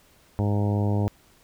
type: harmonic tone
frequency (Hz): 102.8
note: G#2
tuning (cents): -17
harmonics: 1 / 2 / 3 / 4 / 5 / 6 / 7 / 8 / 9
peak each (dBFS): -22 / -28 / -32 / -34 / -36 / -38 / -39 / -40 / -41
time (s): 0.39-1.08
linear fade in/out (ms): 0
effects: pink hiss -58 dBFS RMS until 1.43 s